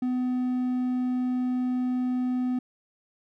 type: tone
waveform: triangle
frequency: 251.4 Hz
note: B3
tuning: 31 cents sharp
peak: -22 dBFS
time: 0.02-2.59 s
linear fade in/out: 5 ms
effects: none